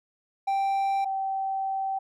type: tone pair in turn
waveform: triangle / sine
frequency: 784 / 774.1 Hz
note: G5 / G5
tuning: 0 / -22 cents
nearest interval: unison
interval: 22 cents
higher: first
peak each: -21 / -26 dBFS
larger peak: first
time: 0.47-1.05 / 1.05-1.99 s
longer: second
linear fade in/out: 10 ms
effects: none